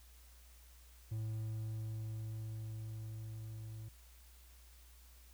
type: tone with level ramp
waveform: triangle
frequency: 110 Hz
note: A2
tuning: in tune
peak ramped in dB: -35 to -43 dBFS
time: 1.11-3.89 s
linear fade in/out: 10 ms
effects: added 60 Hz sine -58 dBFS peak until 5.33 s + white hiss -65 dBFS RMS until 5.33 s